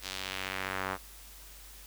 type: tone with band-pass filter sweep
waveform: sawtooth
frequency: 94.9 Hz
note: F#2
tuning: 44 cents sharp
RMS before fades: -37 dBFS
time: 0.01-0.98 s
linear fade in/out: 50 ms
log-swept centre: 4700 to 1200 Hz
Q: 1.3
effects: added 50 Hz sine -52 dBFS peak until 1.86 s + white hiss -52 dBFS RMS until 1.86 s